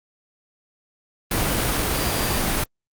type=tone in noise; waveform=sine; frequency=4742 Hz; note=D8; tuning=16 cents sharp; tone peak=-33 dBFS; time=1.95-2.42 s; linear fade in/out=5 ms; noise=pink; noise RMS=-22 dBFS; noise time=1.31-2.64 s; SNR=-14 dB; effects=Opus 32 kbps